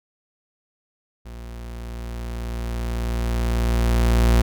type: tone with level ramp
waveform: 40% pulse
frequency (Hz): 58.27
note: A#1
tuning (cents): 0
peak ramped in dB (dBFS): -34 to -12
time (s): 1.25-4.42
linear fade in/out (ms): 10
effects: none